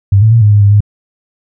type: tone with pitch steps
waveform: sine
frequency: 99.1 / 110.1 / 115.7 / 104.6 / 103.4 / 101.2 / 103.6 Hz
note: G2 / A2 / A#2 / G#2 / G#2 / G#2 / G#2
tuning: +19 / +2 / -13 / +13 / -7 / -44 / -4 cents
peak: -3 dBFS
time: 0.12-0.806 s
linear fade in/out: 5 ms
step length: 98 ms
effects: none

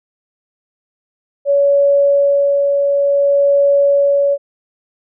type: tone with tremolo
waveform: sine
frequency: 564 Hz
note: C#5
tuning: 30 cents sharp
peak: -8 dBFS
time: 1.45-4.38 s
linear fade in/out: 50 ms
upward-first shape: sine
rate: 0.56 Hz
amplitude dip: 30%
effects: none

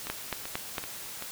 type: two click trains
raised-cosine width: 0.3 ms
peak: -21 / -14 dBFS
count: 4 / 4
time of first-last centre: 0.07-1.224 / 0.1-0.782 s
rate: 2.6 / 4.4 Hz
effects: white hiss -41 dBFS RMS until 1.31 s

